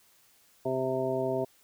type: harmonic tone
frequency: 130.81 Hz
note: C3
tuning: in tune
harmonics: 1 / 2 / 3 / 4 / 5 / 7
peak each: -38 / -36 / -31 / -37 / -31 / -40 dBFS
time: 0.65-1.45 s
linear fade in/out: 10 ms
effects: white hiss -63 dBFS RMS until 1.63 s